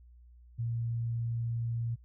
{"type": "tone", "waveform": "sine", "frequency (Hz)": 116.54, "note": "A#2", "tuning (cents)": 0, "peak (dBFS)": -30, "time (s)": [0.58, 1.96], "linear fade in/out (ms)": 20, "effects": ["added 60 Hz sine -53 dBFS peak until 2.04 s"]}